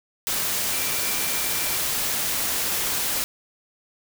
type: tone in noise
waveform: sine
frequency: 2349 Hz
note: D7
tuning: in tune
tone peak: -36 dBFS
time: 0.73-1.76 s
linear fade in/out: 0 ms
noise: white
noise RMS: -25 dBFS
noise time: 0.27-3.24 s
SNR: -14 dB
effects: none